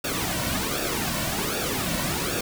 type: noise with flanger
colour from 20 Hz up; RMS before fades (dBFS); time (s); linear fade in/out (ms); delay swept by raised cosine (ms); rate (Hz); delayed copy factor
pink; -27; 0.04-2.41; 5; 0.97 to 2.47; 1.3; -0.7
effects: none